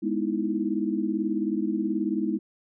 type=chord; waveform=sine; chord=E major seventh; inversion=first; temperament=equal; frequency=207.7 / 246.9 / 311.1 / 329.6 Hz; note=G#3 / B3 / D#4 / E4; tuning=0 / 0 / 0 / 0 cents; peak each=-29 / -32 / -29 / -29 dBFS; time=0.02-2.39 s; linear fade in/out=20 ms; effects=none